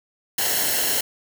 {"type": "noise with comb filter", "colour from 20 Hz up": "white", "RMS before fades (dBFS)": -22, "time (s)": [0.38, 1.01], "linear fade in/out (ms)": 5, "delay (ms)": 0.83, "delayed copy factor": -0.65, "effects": []}